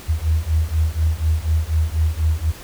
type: beating tone pair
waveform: sine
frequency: 77.3 / 81.4 Hz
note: D#2 / E2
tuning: -11 / -21 cents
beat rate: 4.1 Hz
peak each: -19 / -19 dBFS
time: 0.08-2.52 s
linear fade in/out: 20 ms
effects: added 49 Hz sine -44 dBFS peak until 2.63 s + pink hiss -39 dBFS RMS until 2.63 s